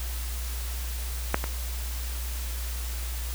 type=clicks; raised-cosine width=0.5 ms; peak=-6 / -15 dBFS; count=2; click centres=1.344 / 1.441 s; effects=added 60 Hz sine -30 dBFS peak until 3.34 s + white hiss -39 dBFS RMS until 3.34 s